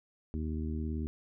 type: harmonic tone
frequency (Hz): 78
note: D#2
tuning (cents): +5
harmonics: 1 / 2 / 3 / 4 / 5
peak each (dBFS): -34 / -43 / -38 / -43 / -47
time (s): 0.34-1.07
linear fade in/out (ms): 0
effects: none